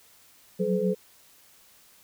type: tone cluster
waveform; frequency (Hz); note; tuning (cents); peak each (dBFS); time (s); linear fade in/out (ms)
sine; 182.4 / 189.4 / 427.9 / 507; F#3 / F#3 / A4 / B4; -24 / +41 / -48 / +45; -30 / -28 / -27 / -29; 0.59-0.95; 20
effects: white hiss -57 dBFS RMS until 2.03 s